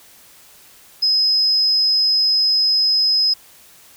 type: tone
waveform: sine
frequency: 5080 Hz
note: D#8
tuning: 35 cents sharp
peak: -13 dBFS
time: 1.02-3.34 s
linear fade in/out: 10 ms
effects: white hiss -47 dBFS RMS until 3.96 s